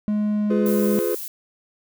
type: tone with pitch glide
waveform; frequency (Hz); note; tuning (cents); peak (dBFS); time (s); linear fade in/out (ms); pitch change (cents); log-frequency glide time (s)
triangle; 210 to 206.8; G#3 to G#3; +19 to -7; -17; 0.08-0.99; 0; -26; 0.33-0.82
type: chord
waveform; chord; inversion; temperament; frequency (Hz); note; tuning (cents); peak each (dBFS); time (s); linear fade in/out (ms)
triangle; F diminished; none; just; 349.2 / 419.1 / 502.9; F4 / Ab4 / Cb5; 0 / +16 / +31; -23 / -22 / -23; 0.5-1.15; 5
type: noise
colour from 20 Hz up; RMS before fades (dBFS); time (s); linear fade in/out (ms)
violet; -32; 0.66-1.28; 2
effects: none